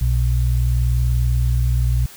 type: tone pair together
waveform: sine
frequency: 60.6 / 121.2 Hz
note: B1 / B2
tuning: -32 / -32 cents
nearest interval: octave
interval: 1200 cents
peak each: -16 / -19 dBFS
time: 0.01-2.06 s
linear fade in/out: 5 ms
effects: white hiss -41 dBFS RMS until 2.16 s